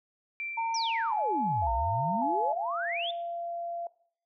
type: tone with exponential decay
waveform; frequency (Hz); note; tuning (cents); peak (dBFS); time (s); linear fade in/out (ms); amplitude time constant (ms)
sine; 2349; D7; 0; -32; 0.4-1.65; 0; 270
type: tone with vibrato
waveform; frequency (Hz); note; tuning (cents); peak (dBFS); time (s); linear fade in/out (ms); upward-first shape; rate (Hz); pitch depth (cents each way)
sine; 880; A5; 0; -27; 0.57-2.53; 10; square; 0.91; 58
type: exponential two-way sweep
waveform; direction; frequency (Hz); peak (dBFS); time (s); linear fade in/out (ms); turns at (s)
sine; down then up; 6100 to 56.5 to 3624; -31; 0.74-3.11; 5; 1.72
type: tone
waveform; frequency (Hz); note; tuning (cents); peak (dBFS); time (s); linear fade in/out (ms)
sine; 686; F5; -31; -33; 1.62-3.87; 2
effects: noise-tail reverb RT60 0.6 s tail -19 dB re dry